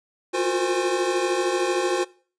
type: tone cluster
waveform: square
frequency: 349.4 / 362.5 / 458.3 / 516 / 816 Hz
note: F4 / F#4 / A#4 / C5 / G#5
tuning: +1 / -35 / -29 / -24 / -31 cents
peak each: -29 / -25 / -33 / -29 / -31 dBFS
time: 0.33-2.05 s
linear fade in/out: 20 ms
effects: noise-tail reverb RT60 0.4 s tail -20 dB re dry + resampled to 22050 Hz